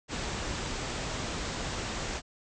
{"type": "low-pass noise", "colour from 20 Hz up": "pink", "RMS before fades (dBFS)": -35, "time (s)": [0.08, 2.22], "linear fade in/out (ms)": 50, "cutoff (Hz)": 8000, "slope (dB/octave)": 96, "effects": []}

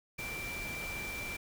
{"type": "tone in noise", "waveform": "sine", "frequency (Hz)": 2349, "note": "D7", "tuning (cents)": 0, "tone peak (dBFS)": -39, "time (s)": [0.18, 1.37], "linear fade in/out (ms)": 10, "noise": "pink", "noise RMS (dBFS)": -43, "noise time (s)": [0.18, 1.37], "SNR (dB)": 1, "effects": []}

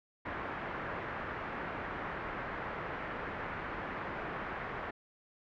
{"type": "low-pass noise", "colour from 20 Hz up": "white", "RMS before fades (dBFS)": -40, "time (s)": [0.25, 4.91], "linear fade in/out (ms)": 10, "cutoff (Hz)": 1800, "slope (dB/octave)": 24, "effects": []}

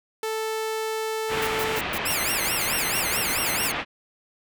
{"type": "tone", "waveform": "sawtooth", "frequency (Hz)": 440, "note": "A4", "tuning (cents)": 0, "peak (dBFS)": -22, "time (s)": [0.23, 1.79], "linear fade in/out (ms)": 2}
{"type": "low-pass noise", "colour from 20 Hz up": "white", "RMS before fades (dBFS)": -29, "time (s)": [1.28, 3.85], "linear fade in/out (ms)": 50, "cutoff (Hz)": 2900, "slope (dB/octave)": 24}
{"type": "noise bursts", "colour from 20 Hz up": "blue", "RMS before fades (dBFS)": -33, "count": 14, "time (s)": [1.42, 3.68], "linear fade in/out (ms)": 2, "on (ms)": 50, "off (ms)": 120}
{"type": "tone with vibrato", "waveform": "5% pulse", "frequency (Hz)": 2391, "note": "D7", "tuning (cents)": 30, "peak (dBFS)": -16, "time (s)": [2.05, 3.72], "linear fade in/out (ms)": 10, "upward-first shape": "sine", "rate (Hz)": 4.6, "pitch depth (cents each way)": 280}
{"effects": []}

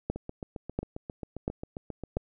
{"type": "two click trains", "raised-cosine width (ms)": 2, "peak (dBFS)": [-15, -23], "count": [4, 16], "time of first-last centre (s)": [[0.1, 2.169], [0.16, 2.171]], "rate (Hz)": [1.45, 7.46], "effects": []}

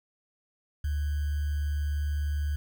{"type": "tone with sample-and-hold", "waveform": "sine", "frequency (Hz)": 73.42, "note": "D2", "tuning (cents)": 0, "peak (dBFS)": -26, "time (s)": [0.84, 2.56], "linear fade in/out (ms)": 5, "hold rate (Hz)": 1575, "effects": []}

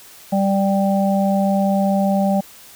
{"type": "harmonic tone", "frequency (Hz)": 196.1, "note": "G3", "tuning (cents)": 1, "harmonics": [1, 3, 4], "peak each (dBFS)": [-16, -21, -22], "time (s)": [0.32, 2.41], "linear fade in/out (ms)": 10, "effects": ["white hiss -43 dBFS RMS until 2.75 s"]}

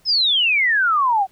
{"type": "exponential sweep", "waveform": "sine", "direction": "down", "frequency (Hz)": [5300, 740], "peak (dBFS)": -14, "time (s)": [0.05, 1.27], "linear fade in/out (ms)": 50, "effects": ["pink hiss -57 dBFS RMS until 1.31 s"]}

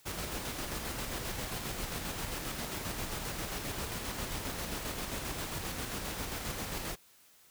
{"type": "noise with tremolo", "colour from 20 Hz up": "pink", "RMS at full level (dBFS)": -37, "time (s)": [0.05, 6.96], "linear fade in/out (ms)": 20, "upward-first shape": "square", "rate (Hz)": 7.5, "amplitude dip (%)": 30, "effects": ["white hiss -62 dBFS RMS until 7.5 s"]}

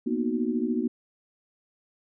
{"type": "chord", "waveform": "sine", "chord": "B major seventh", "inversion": "third", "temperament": "equal", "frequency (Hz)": [233.1, 246.9, 311.1, 370], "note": ["A#3", "B3", "D#4", "F#4"], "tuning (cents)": [0, 0, 0, 0], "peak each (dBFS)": [-29, -28, -31, -32], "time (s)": [0.06, 0.88], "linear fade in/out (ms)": 10, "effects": []}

